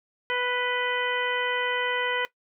harmonic tone with a mistuned harmonic, 493.9 Hz, B4, in tune, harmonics 1 / 2 / 3 / 4 / 5 / 6, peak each -30 / -32 / -31 / -30 / -35 / -34 dBFS, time 0.3-2.25 s, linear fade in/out 0 ms, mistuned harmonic 6, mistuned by +49 cents, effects noise-tail reverb RT60 0.1 s tail -18 dB re dry

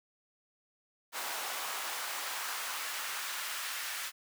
pink noise with high-pass filter sweep, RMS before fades -38 dBFS, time 1.12-4.12 s, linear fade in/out 50 ms, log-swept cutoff 820 to 1600 Hz, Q 1.2, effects none

